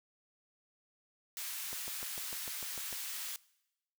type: high-pass noise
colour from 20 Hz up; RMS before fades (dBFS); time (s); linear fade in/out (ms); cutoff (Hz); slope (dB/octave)
white; -41; 1.37-3.36; 0; 1300; 12
type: click train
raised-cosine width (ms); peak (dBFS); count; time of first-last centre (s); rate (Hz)
1; -33; 9; 1.73-2.928; 6.68
effects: noise-tail reverb RT60 0.9 s tail -22 dB re dry